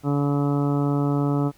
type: harmonic tone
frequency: 143 Hz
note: D3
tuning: 46 cents flat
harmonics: 1 / 2 / 3 / 4 / 5 / 6 / 7 / 8 / 9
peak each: -22 / -23 / -30 / -35 / -35 / -38 / -39 / -41 / -36 dBFS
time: 0.03-1.52 s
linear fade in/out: 50 ms
effects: pink hiss -56 dBFS RMS until 1.57 s